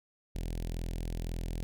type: tone with notch filter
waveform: sawtooth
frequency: 41.9 Hz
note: E1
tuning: 29 cents sharp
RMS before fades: -36 dBFS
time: 0.35-1.63 s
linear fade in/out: 0 ms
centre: 1200 Hz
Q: 0.58
effects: none